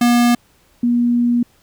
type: tone pair in turn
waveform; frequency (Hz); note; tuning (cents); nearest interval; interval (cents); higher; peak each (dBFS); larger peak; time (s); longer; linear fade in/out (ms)
square / sine; 240 / 240; B3 / B3; -49 / -49; unison; 0; neither; -11 / -12; first; 0.01-0.35 / 0.83-1.43; second; 5
effects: pink hiss -55 dBFS RMS until 1.62 s